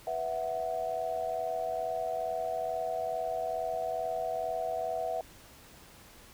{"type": "chord", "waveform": "sine", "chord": "B suspended fourth", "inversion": "none", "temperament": "just", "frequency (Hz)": [493.9, 658.5, 740.8], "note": ["B4", "E5", "F#5"], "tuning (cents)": [0, -2, 2], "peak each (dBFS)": [-39, -33, -35], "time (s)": [0.07, 5.21], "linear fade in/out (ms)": 2, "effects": ["pink hiss -54 dBFS RMS until 6.33 s"]}